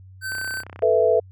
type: tone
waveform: square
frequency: 1539 Hz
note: G6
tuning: 32 cents flat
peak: -27 dBFS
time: 0.21-0.64 s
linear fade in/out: 50 ms
type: click train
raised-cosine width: 0.5 ms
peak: -23 dBFS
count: 17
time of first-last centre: 0.32-0.823 s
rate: 31.8 Hz
type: chord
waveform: sine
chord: A suspended second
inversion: none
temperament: equal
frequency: 440 / 493.9 / 659.3 Hz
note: A4 / B4 / E5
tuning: 0 / 0 / 0 cents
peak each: -19 dBFS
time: 0.82-1.2 s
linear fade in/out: 10 ms
effects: added 94 Hz sine -42 dBFS peak until 1.31 s